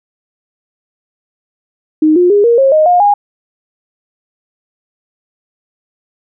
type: tone with pitch steps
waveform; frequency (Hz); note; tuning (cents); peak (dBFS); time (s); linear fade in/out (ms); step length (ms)
sine; 310 / 356.1 / 409 / 469.9 / 539.7 / 620 / 712.2 / 818.1; D#4 / F4 / G#4 / A#4 / C#5 / D#5 / F5 / G#5; -6 / +34 / -26 / +14 / -46 / -6 / +34 / -26; -5; 2.02-3.14; 5; 140
effects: none